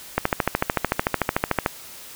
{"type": "click train", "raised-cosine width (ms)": 0.5, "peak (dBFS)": -3, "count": 21, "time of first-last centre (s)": [0.18, 1.661], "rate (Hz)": 13.5, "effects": ["white hiss -41 dBFS RMS until 2.15 s"]}